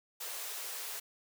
white high-pass noise, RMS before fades -41 dBFS, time 0.2-1 s, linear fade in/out 10 ms, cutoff 380 Hz, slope 96 dB/octave, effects none

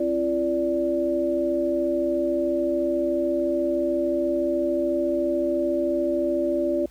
sine tone cluster, 266.1 / 339.9 / 583 Hz, C4 / F4 / D5, +29 / -47 / -13 cents, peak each -29 / -24 / -24 dBFS, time 0-6.86 s, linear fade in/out 5 ms, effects added 60 Hz sine -47 dBFS peak until 6.9 s + pink hiss -56 dBFS RMS until 6.9 s

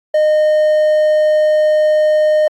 triangle tone, 613 Hz, D#5, 26 cents flat, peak -7 dBFS, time 0.14-2.48 s, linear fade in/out 5 ms, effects AAC 64 kbps

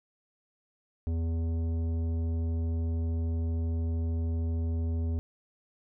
triangle tone with tanh clipping, 82.41 Hz, E2, in tune, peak -29 dBFS, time 1.07-5.19 s, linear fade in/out 0 ms, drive 16 dB, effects none

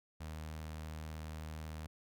sawtooth tone with notch filter, 78.1 Hz, D#2, 7 cents sharp, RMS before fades -45 dBFS, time 0.2-1.87 s, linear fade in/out 10 ms, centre 360 Hz, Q 1.9, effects none

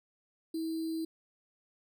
sine tone with sample-and-hold, 323.4 Hz, E4, 33 cents flat, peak -32 dBFS, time 0.54-1.05 s, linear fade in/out 5 ms, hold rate 4410 Hz, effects none

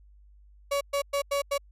35% pulse tone bursts at uneven times, 564 Hz, C#5, 30 cents sharp, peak -23 dBFS, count 5, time 0.71-0.81 / 0.93-1.02 / 1.13-1.22 / 1.31-1.42 / 1.51-1.58 s, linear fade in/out 10 ms, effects added 50 Hz sine -52 dBFS peak until 1.71 s + resampled to 32000 Hz

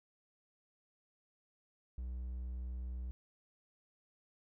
triangle tone, 62 Hz, B1, 7 cents sharp, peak -37 dBFS, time 1.98-3.11 s, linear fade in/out 0 ms, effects none

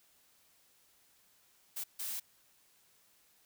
blue noise bursts at uneven times, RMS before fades -39 dBFS, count 2, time 1.76-1.84 / 1.99-2.2 s, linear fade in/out 10 ms, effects white hiss -68 dBFS RMS until 3.45 s

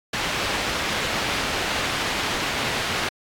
white low-pass noise, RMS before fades -26 dBFS, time 0.13-3.09 s, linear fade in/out 5 ms, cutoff 3200 Hz, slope 12 dB/octave, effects AAC 64 kbps

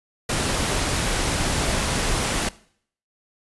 pink noise, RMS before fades -23 dBFS, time 0.29-2.49 s, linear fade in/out 5 ms, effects noise-tail reverb RT60 0.6 s tail -20 dB re dry + resampled to 24000 Hz

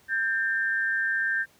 sine tone pair together, 1581.5 / 1800 Hz, G6 / A6, +15 / +39 cents, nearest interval major second, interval 224 cents, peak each -25 / -28 dBFS, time 0.08-1.46 s, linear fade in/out 50 ms, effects pink hiss -60 dBFS RMS until 1.59 s + high-pass 80 Hz 12 dB/octave

